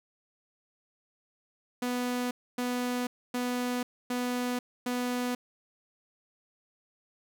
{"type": "tone bursts", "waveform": "sawtooth", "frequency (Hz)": 246.9, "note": "B3", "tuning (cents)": 0, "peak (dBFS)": -25, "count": 5, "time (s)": [1.82, 5.35], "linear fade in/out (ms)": 5, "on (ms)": 490, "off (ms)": 270, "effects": []}